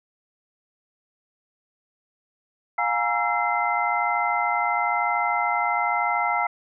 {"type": "tone cluster", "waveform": "sine", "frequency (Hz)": [708, 829, 942, 1339, 2071], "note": ["F5", "G#5", "A#5", "E6", "C7"], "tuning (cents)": [23, -3, 18, 27, -18], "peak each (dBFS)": -27, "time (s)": [2.78, 6.47], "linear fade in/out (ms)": 5, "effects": []}